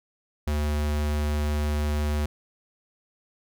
square tone, 74.5 Hz, D2, 25 cents sharp, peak -24 dBFS, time 0.47-2.26 s, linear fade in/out 5 ms, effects none

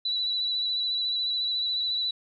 sine tone with vibrato, 3951 Hz, B7, in tune, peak -25 dBFS, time 0.05-2.11 s, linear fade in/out 5 ms, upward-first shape sine, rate 14 Hz, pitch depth 24 cents each way, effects none

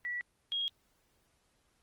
sine tone pair in turn, 1947 / 3274 Hz, B6 / G#7, -25 / -25 cents, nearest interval major sixth, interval 900 cents, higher second, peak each -34 / -31 dBFS, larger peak second, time 0.05-0.21 / 0.52-0.68 s, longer neither, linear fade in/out 0 ms, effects pink hiss -73 dBFS RMS until 1.82 s + Opus 24 kbps

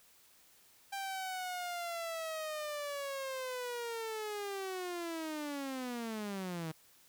sawtooth linear sweep, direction down, 791 to 155.8 Hz, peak -34 dBFS, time 0.92-6.72 s, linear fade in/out 10 ms, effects white hiss -64 dBFS RMS until 7.08 s

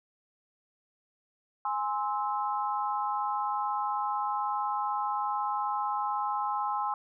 sine chord, Ab augmented, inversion none, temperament equal with one note detuned, 830.6 / 1046.5 / 1304.1 Hz, Ab5 / C6 / E6, 0 / 0 / -19 cents, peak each -31 / -32 / -35 dBFS, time 1.65-6.94 s, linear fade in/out 2 ms, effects none

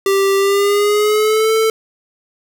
square tone with pitch glide, 392 to 442.6 Hz, G4 to A4, 0 to +10 cents, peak -12 dBFS, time 0.06-1.7 s, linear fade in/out 2 ms, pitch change +210 cents, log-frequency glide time 0.37-1.52 s, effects none

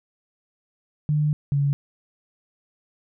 sine tone pair in turn, 150 / 141.58 Hz, D3 / C#3, +37 / +37 cents, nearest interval minor second, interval 100 cents, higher first, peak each -18 dBFS, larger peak neither, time 1.09-1.33 / 1.52-1.73 s, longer first, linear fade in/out 0 ms, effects none

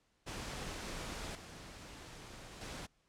pink noise with level steps, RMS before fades -43 / -51 / -45 dBFS, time 0.26-2.87 s, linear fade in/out 20 ms, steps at 1.35 / 2.61 s, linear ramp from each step 2 ms, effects pink hiss -75 dBFS RMS until 3.08 s + low-pass 8000 Hz 12 dB/octave

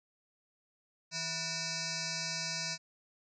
sine tone with frequency modulation, 161.3 Hz, E3, 37 cents flat, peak -34 dBFS, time 1.11-2.78 s, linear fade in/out 50 ms, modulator 819 Hz, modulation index 7.6, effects none

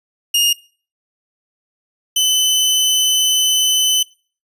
sawtooth tone pair in turn, 2843 / 3029 Hz, F7 / F#7, +30 / +40 cents, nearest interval minor second, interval 110 cents, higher second, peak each -9 dBFS, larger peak neither, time 0.34-0.53 / 2.16-4.03 s, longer second, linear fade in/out 5 ms, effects noise-tail reverb RT60 0.4 s tail -21 dB re dry + resampled to 32000 Hz

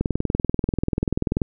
click train, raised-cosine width 3 ms, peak -8 dBFS, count 30, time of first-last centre 0.01-1.418 s, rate 20.6 Hz, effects none

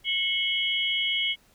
sine tone cluster, 2182 / 2975 / 3263 Hz, C#7 / F#7 / G#7, -28 / +9 / -31 cents, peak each -28 dBFS, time 0.04-1.36 s, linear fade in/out 50 ms, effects pink hiss -61 dBFS RMS until 1.54 s

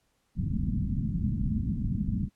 white low-pass noise, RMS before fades -29 dBFS, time 0.35-2.3 s, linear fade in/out 50 ms, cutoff 230 Hz, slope 48 dB/octave, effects pink hiss -73 dBFS RMS until 2.35 s + low-pass 12000 Hz 12 dB/octave

